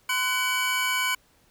square tone cluster, 1030 / 1490 / 2276 / 2974 Hz, C6 / F#6 / C#7 / F#7, -28 / +12 / +45 / +8 cents, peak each -30 / -30 / -28 / -32 dBFS, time 0.09-1.15 s, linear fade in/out 5 ms, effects pink hiss -62 dBFS RMS until 1.5 s

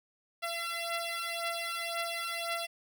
10% pulse beating tone pair, 677 / 678.9 Hz, E5 / F5, +46 / -49 cents, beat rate 1.9 Hz, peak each -28 dBFS, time 0.42-2.67 s, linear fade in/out 20 ms, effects none

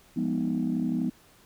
sine chord, F half-diminished seventh, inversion none, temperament equal with one note detuned, 174.61 / 206.1 / 246.9 / 311.1 Hz, F3 / Ab3 / Cb4 / Eb4, 0 / -13 / 0 / 0 cents, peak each -31 / -31 / -27 / -32 dBFS, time 0.16-1.1 s, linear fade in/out 10 ms, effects tanh soft clip ceiling -18 dBFS + pink hiss -58 dBFS RMS until 1.45 s

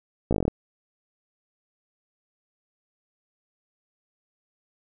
slowing click train, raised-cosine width 2 ms, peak -10 dBFS, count 9, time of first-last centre 0.31-0.48 s, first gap 16 ms, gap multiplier 1.08, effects none

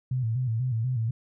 sine tone with vibrato, 120 Hz, B2, 49 cents flat, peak -24 dBFS, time 0.11-1.11 s, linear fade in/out 5 ms, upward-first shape square, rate 4.1 Hz, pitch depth 110 cents each way, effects none

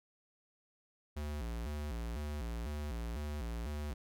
square tone with vibrato, 65.41 Hz, C2, in tune, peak -38 dBFS, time 1.16-3.94 s, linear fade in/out 10 ms, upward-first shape square, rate 2 Hz, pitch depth 220 cents each way, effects none

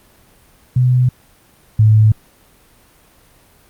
sine tone pair in turn, 125.9 / 108.32 Hz, B2 / A2, +34 / -27 cents, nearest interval minor third, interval 261 cents, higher first, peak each -9 / -6 dBFS, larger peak second, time 0.76-1.09 / 1.79-2.12 s, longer neither, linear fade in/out 5 ms, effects pink hiss -50 dBFS RMS until 3.69 s + Opus 32 kbps

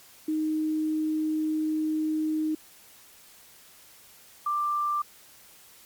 sine tone pair in turn, 311.1 / 1182.4 Hz, D#4 / D6, 0 / +11 cents, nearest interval octave + major seventh, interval 2311 cents, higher second, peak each -24 dBFS, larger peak neither, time 0.28-2.55 / 4.46-5.02 s, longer first, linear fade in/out 5 ms, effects white hiss -53 dBFS RMS until 5.85 s + MP3 96 kbps

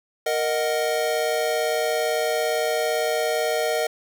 square chord, D# minor, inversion second, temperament equal, 466.2 / 622.3 / 740 Hz, A#4 / D#5 / F#5, 0 / 0 / 0 cents, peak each -26 / -25 / -29 dBFS, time 0.26-3.87 s, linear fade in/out 5 ms, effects none

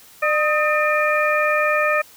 harmonic tone with a mistuned harmonic, 602 Hz, D5, 43 cents sharp, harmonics 1 / 2 / 3 / 4, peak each -20 / -21 / -22 / -23 dBFS, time 0.22-2.02 s, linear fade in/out 10 ms, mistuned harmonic 2, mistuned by +70 cents, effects white hiss -47 dBFS RMS until 2.16 s

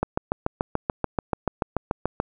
click train, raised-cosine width 1 ms, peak -8 dBFS, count 16, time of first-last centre 0.03-2.201 s, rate 6.91 Hz, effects none

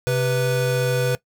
square tone pair together, 130.81 / 493.9 Hz, C3 / B4, 0 / 0 cents, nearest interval octave + major seventh, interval 2300 cents, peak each -22 dBFS, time 0.07-1.15 s, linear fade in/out 0 ms, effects noise-tail reverb RT60 0.1 s tail -19 dB re dry

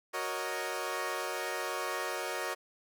15% pulse chord, D# minor seventh, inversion first, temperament equal, 370 / 466.2 / 554.4 / 622.3 Hz, F#4 / A#4 / C#5 / D#5, 0 / 0 / 0 / 0 cents, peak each -33 dBFS, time 0.13-2.55 s, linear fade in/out 20 ms, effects none

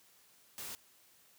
white noise, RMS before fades -44 dBFS, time 0.58-0.75 s, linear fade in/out 0 ms, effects white hiss -65 dBFS RMS until 1.38 s + high-pass 60 Hz 12 dB/octave

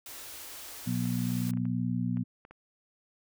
white band-stop noise, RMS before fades -44 dBFS, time 0.06-1.51 s, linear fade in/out 2 ms, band 120 to 240 Hz, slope 96 dB/octave
harmonic tone, 60.7 Hz, B1, 29 cents flat, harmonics 2 / 3 / 4, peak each -32 / -32 / -32 dBFS, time 0.86-2.24 s, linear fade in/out 20 ms
clicks, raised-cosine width 0.5 ms, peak -35 dBFS, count 9, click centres 1.055 / 1.309 / 1.493 / 1.536 / 1.573 / 1.654 / 2.171 / 2.451 / 2.51 s
effects none

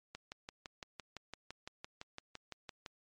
click train, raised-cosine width 0.2 ms, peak -27 dBFS, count 17, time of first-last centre 0.15-2.862 s, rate 5.9 Hz, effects MP3 48 kbps

